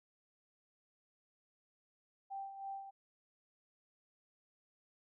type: tone with tremolo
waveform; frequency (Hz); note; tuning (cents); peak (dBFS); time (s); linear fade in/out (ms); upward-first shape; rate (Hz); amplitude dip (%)
sine; 784; G5; 0; -40; 2.3-2.91; 20; sine; 3.1; 60
effects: none